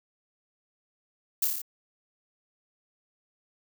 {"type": "noise with echo", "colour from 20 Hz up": "violet", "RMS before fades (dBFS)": -24, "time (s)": [1.42, 1.45], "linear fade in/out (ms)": 5, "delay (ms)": 28, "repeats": 6, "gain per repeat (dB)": -2, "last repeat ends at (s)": 1.618, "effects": []}